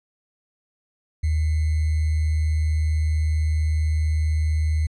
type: tone with sample-and-hold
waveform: sine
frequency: 77.78 Hz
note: D#2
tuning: in tune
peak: -18 dBFS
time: 1.23-4.87 s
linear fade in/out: 10 ms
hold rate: 2100 Hz
effects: resampled to 24000 Hz